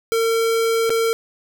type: tone with dropouts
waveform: square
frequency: 454.8 Hz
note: A#4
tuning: 43 cents flat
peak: -17 dBFS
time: 0.12-1.13 s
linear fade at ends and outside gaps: 0 ms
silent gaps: 0.895-0.903 s
effects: none